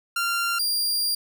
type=tone pair in turn; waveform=sawtooth; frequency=1385 / 4778 Hz; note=F6 / D8; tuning=-15 / +29 cents; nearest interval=octave + major sixth; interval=2144 cents; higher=second; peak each=-19 dBFS; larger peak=neither; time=0.16-0.59 / 0.59-1.15 s; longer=second; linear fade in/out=5 ms; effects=none